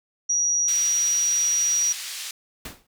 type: tone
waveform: sine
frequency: 5770 Hz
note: F#8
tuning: 44 cents flat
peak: -19 dBFS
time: 0.29-1.93 s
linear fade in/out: 10 ms
type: band-pass noise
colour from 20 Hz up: pink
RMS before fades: -34 dBFS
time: 0.68-2.31 s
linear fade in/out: 2 ms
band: 3000 to 9700 Hz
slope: 12 dB/octave
type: noise with exponential decay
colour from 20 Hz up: pink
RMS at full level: -31 dBFS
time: 2.65-2.87 s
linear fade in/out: 5 ms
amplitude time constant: 47 ms
effects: none